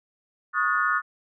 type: chord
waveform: sine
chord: D# half-diminished seventh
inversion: third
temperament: equal with one note detuned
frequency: 1108.7 / 1244.5 / 1447.8 / 1760 Hz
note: C#6 / D#6 / F#6 / A6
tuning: 0 / 0 / -38 / 0 cents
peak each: -29 / -25 / -24 / -29 dBFS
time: 0.53-1.02 s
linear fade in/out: 50 ms
effects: none